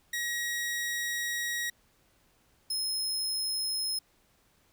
sawtooth tone pair in turn, 1900 / 5157 Hz, A#6 / E8, +33 / -39 cents, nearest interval octave + perfect fourth, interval 1728 cents, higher second, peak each -27 dBFS, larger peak neither, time 0.13-1.7 / 2.7-3.99 s, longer first, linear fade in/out 5 ms, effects pink hiss -67 dBFS RMS until 4.72 s

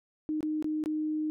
sine tone with dropouts, 308.1 Hz, D#4, 17 cents flat, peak -28 dBFS, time 0.29-1.3 s, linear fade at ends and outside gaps 0 ms, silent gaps 0.407-0.429 / 0.625-0.644 / 0.839-0.859 s, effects none

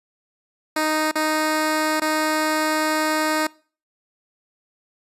10% pulse tone with dropouts, 310.2 Hz, D#4, 5 cents flat, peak -11 dBFS, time 0.76-3.47 s, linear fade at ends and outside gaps 5 ms, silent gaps 1.114-1.154 / 2-2.017 s, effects noise-tail reverb RT60 0.4 s tail -23 dB re dry + resampled to 32000 Hz

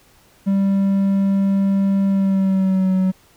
triangle tone with pitch glide, 196 to 187.37 Hz, G3 to F#3, 0 to +22 cents, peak -12 dBFS, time 0.46-3.12 s, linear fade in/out 20 ms, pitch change -78 cents, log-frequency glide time 2.07-2.93 s, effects pink hiss -53 dBFS RMS until 3.36 s

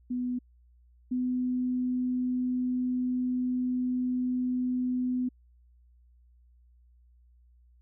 sine tone pair in turn, 248.3 / 251.3 Hz, B3 / B3, +9 / +30 cents, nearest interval unison, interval 21 cents, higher second, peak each -28 / -26 dBFS, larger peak second, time 0.1-0.39 / 1.11-5.29 s, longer second, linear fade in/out 10 ms, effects added 60 Hz sine -57 dBFS peak until 7.81 s

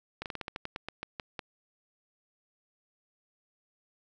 slowing click train, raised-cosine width 0.3 ms, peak -20 dBFS, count 13, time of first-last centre 0.22-1.392 s, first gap 38 ms, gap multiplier 1.16, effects none

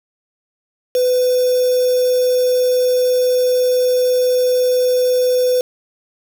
sine tone with quantisation, 501 Hz, B4, 25 cents sharp, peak -12 dBFS, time 0.95-5.61 s, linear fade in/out 2 ms, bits 4, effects none

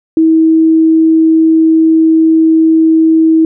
sine tone, 321.6 Hz, E4, 43 cents flat, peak -4 dBFS, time 0.17-3.45 s, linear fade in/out 2 ms, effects none

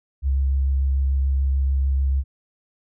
sine tone with vibrato, 67.7 Hz, C#2, 40 cents flat, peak -17 dBFS, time 0.22-2.24 s, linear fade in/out 50 ms, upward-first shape triangle, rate 6.8 Hz, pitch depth 17 cents each way, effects none

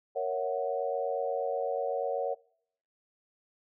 sine chord, F# dominant seventh, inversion first, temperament equal, 466.2 / 554.4 / 659.3 / 740 Hz, A#4 / C#5 / E5 / F#5, 0 / 0 / 0 / 0 cents, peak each -34 / -32 / -38 / -35 dBFS, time 0.15-2.35 s, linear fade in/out 20 ms, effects noise-tail reverb RT60 0.7 s tail -25 dB re dry

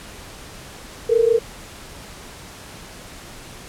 sine tone pair together, 446.6 / 473.2 Hz, A4 / A#4, +26 / +26 cents, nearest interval minor second, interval 100 cents, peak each -16 dBFS, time 1.09-1.39 s, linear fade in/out 10 ms, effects pink hiss -39 dBFS RMS until 3.68 s + low-pass 11000 Hz 12 dB/octave

